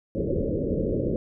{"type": "low-pass noise", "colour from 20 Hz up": "white", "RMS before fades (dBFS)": -26, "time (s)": [0.15, 1.16], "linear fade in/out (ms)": 0, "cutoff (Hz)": 560, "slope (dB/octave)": 96, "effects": []}